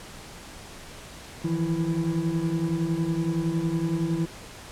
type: tone cluster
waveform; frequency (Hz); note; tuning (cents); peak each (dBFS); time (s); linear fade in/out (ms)
triangle; 159.4 / 170.2 / 331.1; D#3 / F3 / E4; +42 / -44 / +8; -26; 1.44-4.26; 10
effects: pink hiss -43 dBFS RMS until 4.71 s + low-pass 10000 Hz 12 dB/octave